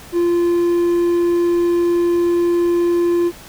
triangle tone, 346.2 Hz, F4, 15 cents flat, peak -11 dBFS, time 0.12-3.32 s, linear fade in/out 50 ms, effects pink hiss -39 dBFS RMS until 3.48 s

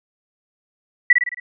sine tone with echo, 1957 Hz, B6, 16 cents flat, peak -6 dBFS, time 1.1-1.13 s, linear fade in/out 5 ms, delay 54 ms, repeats 5, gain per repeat -5 dB, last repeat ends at 1.4 s, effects none

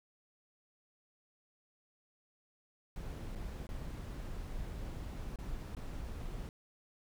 brown noise with dropouts, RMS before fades -42 dBFS, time 2.96-6.49 s, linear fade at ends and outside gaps 1 ms, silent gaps 3.352-3.357 / 3.669-3.69 / 5.359-5.387 / 5.75-5.767 s, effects none

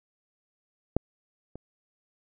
clicks, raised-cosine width 2 ms, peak -9 / -27 dBFS, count 2, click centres 0.966 / 1.556 s, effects none

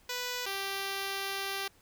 5% pulse tone pair in turn, 493.9 / 392 Hz, B4 / G4, 0 / 0 cents, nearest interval major third, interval 400 cents, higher first, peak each -22 dBFS, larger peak neither, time 0.09-0.46 / 0.46-1.68 s, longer second, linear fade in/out 5 ms, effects pink hiss -63 dBFS RMS until 1.81 s

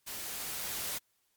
white noise with level ramp, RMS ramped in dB -41 to -36 dBFS, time 0.06-0.99 s, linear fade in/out 20 ms, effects white hiss -75 dBFS RMS until 1.36 s + Opus 48 kbps

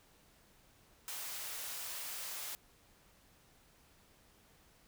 white high-pass noise, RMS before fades -43 dBFS, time 1.08-2.55 s, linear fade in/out 0 ms, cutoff 570 Hz, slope 12 dB/octave, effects pink hiss -66 dBFS RMS until 4.87 s

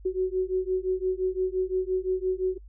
sine beating tone pair, 369.4 / 375.2 Hz, F#4 / F#4, -3 / +24 cents, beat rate 5.8 Hz, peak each -27 dBFS, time 0.05-2.58 s, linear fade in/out 10 ms, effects noise-tail reverb RT60 0.1 s tail -23 dB re dry + added 50 Hz sine -44 dBFS peak until 2.68 s

